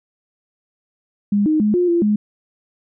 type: tone with pitch steps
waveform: sine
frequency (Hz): 204 / 309.9 / 210.7 / 355.6 / 342.3 / 209.7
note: G#3 / D#4 / G#3 / F4 / F4 / G#3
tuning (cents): -31 / -7 / +25 / +31 / -35 / +17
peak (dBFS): -13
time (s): 1.32-2.16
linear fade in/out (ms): 5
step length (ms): 140
effects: none